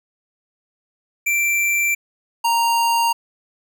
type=tone pair in turn; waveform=square; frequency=2349 / 930.5 Hz; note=D7 / A#5; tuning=0 / -3 cents; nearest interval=octave + major third; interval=1603 cents; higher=first; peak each=-17 / -16 dBFS; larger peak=second; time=1.26-1.95 / 2.44-3.13 s; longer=neither; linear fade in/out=10 ms; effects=none